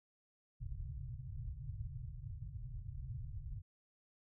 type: low-pass noise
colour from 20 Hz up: white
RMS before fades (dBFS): -45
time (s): 0.6-3.62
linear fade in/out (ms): 20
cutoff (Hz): 140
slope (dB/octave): 96
effects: none